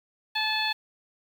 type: harmonic tone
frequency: 867 Hz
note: A5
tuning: 26 cents flat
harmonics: 1 / 2 / 3 / 4 / 5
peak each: -31 / -31 / -31 / -31 / -31 dBFS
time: 0.35-0.73 s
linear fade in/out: 10 ms
effects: 8-bit